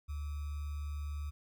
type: tone with sample-and-hold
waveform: sine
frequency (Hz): 73.4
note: D2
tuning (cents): 0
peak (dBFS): -36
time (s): 0.08-1.31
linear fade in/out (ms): 20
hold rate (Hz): 1225
effects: none